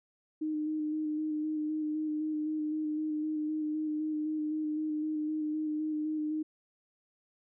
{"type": "tone with vibrato", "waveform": "sine", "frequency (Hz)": 307.1, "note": "D#4", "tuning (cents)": -23, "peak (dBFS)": -30, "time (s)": [0.41, 6.43], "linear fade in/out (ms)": 10, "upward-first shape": "square", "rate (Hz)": 3.9, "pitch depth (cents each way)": 16, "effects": []}